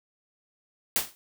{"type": "noise with exponential decay", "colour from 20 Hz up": "white", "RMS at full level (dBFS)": -21, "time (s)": [0.96, 1.15], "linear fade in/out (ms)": 0, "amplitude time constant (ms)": 40, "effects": []}